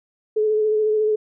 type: tone with vibrato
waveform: sine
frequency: 429.3 Hz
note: A4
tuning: 43 cents flat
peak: -16 dBFS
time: 0.36-1.16 s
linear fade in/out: 10 ms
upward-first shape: sine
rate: 14 Hz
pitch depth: 22 cents each way
effects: none